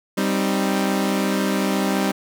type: chord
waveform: sawtooth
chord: C minor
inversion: second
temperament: equal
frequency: 196 / 261.6 / 311.1 Hz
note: G3 / C4 / Eb4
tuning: 0 / 0 / 0 cents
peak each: -17 / -21 / -22 dBFS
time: 0.17-2.12 s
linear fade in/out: 10 ms
effects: none